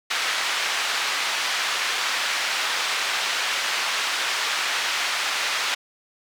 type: band-pass noise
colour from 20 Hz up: pink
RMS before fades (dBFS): -25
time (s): 0.1-5.75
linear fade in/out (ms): 10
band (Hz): 1300 to 4900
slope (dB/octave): 12
effects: none